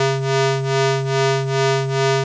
sawtooth ring-modulated tone, 270.4 Hz, C#4, 43 cents flat, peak -9 dBFS, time 0-2.24 s, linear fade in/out 5 ms, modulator 134 Hz, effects resampled to 16000 Hz + 7-bit

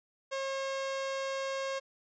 sawtooth tone, 540 Hz, C#5, 45 cents flat, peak -29 dBFS, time 0.31-1.8 s, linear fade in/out 20 ms, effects resampled to 16000 Hz

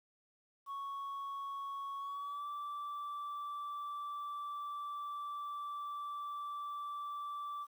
sine tone with pitch glide, 1108.7 to 1165.2 Hz, C#6 to D6, 0 to -14 cents, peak -37 dBFS, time 0.66-7.67 s, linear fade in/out 50 ms, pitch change +86 cents, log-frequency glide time 1.99-2.47 s, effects tanh soft clip ceiling -38 dBFS + 11-bit

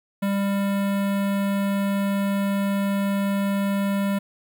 square tone with notch filter, 198.6 Hz, G3, 23 cents sharp, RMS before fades -23 dBFS, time 0.22-4.19 s, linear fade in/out 10 ms, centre 5700 Hz, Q 0.76, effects 10-bit

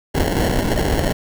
pink noise with sample-and-hold, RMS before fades -18 dBFS, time 0.14-1.13 s, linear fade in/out 10 ms, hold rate 1225 Hz, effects none

